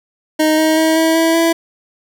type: tone with pitch steps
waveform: 25% pulse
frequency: 311.1 / 315.1 / 319.1 / 323.2 / 327.3 / 331.5 Hz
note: D#4 / D#4 / D#4 / E4 / E4 / E4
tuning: 0 / +22 / +44 / -34 / -12 / +10 cents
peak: -7 dBFS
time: 0.39-1.53 s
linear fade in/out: 10 ms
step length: 190 ms
effects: none